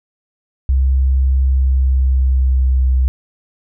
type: tone with pitch glide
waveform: sine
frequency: 66 to 64.42 Hz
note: C2 to C2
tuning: +16 to -26 cents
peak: -10 dBFS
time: 0.69-3.08 s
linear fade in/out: 0 ms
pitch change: -42 cents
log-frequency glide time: 1.45-2.91 s
effects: none